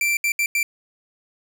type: tone bursts at uneven times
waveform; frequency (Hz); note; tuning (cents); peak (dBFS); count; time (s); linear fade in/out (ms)
45% pulse; 2349; D7; 0; -18; 4; 0.01-0.17 / 0.24-0.32 / 0.39-0.46 / 0.55-0.63; 2
effects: none